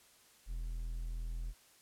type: tone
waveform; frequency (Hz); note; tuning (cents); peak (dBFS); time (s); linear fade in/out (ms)
triangle; 41.2; E1; 0; -35; 0.46-1.54; 50
effects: white hiss -64 dBFS RMS until 1.81 s + low-pass 12000 Hz 12 dB/octave